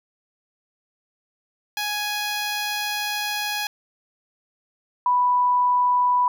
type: tone pair in turn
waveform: 10% pulse / sine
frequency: 833 / 987.5 Hz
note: G#5 / B5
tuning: +5 / 0 cents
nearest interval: minor third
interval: 295 cents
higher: second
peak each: -16 dBFS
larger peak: neither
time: 1.77-3.67 / 5.06-6.28 s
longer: first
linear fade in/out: 2 ms
effects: none

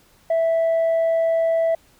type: tone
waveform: sine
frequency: 658 Hz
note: E5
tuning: 3 cents flat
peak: -14 dBFS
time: 0.3-1.75 s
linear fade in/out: 5 ms
effects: tanh soft clip ceiling -15 dBFS + pink hiss -56 dBFS RMS until 1.99 s

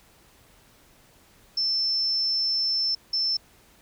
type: tone bursts at uneven times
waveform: sine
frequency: 5320 Hz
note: E8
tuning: 15 cents sharp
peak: -22 dBFS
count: 2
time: 1.57-2.95 / 3.13-3.37 s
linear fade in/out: 5 ms
effects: pink hiss -57 dBFS RMS until 3.81 s

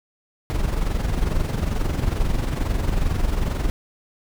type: noise with amplitude modulation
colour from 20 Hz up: brown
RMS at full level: -19 dBFS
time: 0.5-3.7 s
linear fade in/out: 0 ms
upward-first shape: sine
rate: 22.3 Hz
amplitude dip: 60%
effects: none

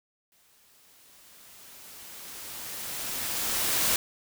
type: noise with exponential growth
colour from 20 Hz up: white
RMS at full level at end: -24 dBFS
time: 0.32-3.96 s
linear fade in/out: 1 ms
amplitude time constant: 790 ms
effects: none

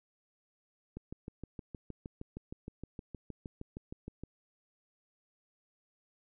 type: click train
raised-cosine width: 3 ms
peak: -29 dBFS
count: 22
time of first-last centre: 0.97-4.236 s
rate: 6.43 Hz
effects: none

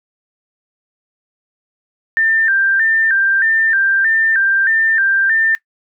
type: tone with vibrato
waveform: sine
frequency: 1684 Hz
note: G#6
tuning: 24 cents sharp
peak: -11 dBFS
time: 2.17-5.55 s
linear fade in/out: 0 ms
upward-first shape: square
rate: 1.6 Hz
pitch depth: 110 cents each way
effects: noise-tail reverb RT60 0.1 s tail -19 dB re dry

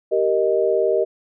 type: chord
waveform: sine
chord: Eb major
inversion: first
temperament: just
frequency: 388.9 / 466.7 / 622.3 Hz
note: G4 / Bb4 / Eb5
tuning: -14 / +2 / 0 cents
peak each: -20 dBFS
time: 0.11-1.05 s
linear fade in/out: 20 ms
effects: none

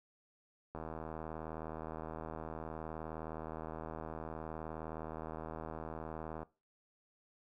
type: click train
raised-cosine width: 1 ms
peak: -29 dBFS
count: 452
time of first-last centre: 0.75-6.43 s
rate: 79.4 Hz
effects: noise-tail reverb RT60 0.3 s tail -20 dB re dry

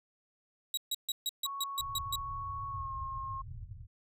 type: tone bursts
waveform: sawtooth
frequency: 3843 Hz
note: B7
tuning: 48 cents flat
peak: -28 dBFS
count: 9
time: 0.74-2.157 s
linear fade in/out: 2 ms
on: 33 ms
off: 140 ms
type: tone with pitch glide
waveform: sine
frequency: 1108.7 to 1073.4 Hz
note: C#6 to C6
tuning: 0 to +44 cents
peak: -37 dBFS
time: 1.45-3.42 s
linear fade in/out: 10 ms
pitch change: -56 cents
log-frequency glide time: 2.69-2.92 s
type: low-pass noise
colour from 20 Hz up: white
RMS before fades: -45 dBFS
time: 1.79-3.87 s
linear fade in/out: 20 ms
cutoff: 120 Hz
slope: 48 dB/octave
effects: none

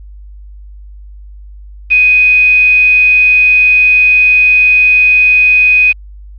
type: tone with quantisation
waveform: sine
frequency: 2497 Hz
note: D#7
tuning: 6 cents sharp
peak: -4 dBFS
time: 1.9-5.93 s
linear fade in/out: 20 ms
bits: 4
effects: added 50 Hz sine -29 dBFS peak until 6.38 s + resampled to 11025 Hz

